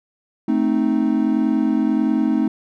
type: chord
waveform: triangle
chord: A diminished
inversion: none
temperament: equal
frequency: 220 / 261.6 / 311.1 Hz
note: A3 / C4 / Eb4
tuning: 0 / 0 / 0 cents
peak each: -18 dBFS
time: 0.48-2.48 s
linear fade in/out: 5 ms
effects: none